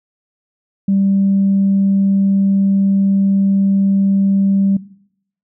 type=tone; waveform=sine; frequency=196 Hz; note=G3; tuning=in tune; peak=-10 dBFS; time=0.88-4.77 s; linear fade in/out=5 ms; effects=noise-tail reverb RT60 0.7 s tail -19 dB re dry + tanh soft clip ceiling -6 dBFS